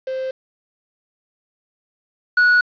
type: tone pair in turn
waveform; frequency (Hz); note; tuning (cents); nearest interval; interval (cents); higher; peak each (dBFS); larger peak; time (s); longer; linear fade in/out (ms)
triangle; 523.3 / 1464.8; C5 / F#6; 0 / -18; octave + tritone; 1782; second; -20 / -9; second; 0.07-0.31 / 2.37-2.61; neither; 5
effects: resampled to 11025 Hz + 7-bit